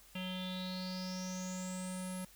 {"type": "tone with low-pass filter sweep", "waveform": "square", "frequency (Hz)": 184.7, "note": "F#3", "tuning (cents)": -3, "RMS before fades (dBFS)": -41, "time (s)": [0.15, 2.25], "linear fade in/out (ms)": 5, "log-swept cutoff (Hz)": [2900, 11000], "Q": 9.5, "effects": ["added 46 Hz sine -65 dBFS peak until 2.35 s", "white hiss -61 dBFS RMS until 2.35 s"]}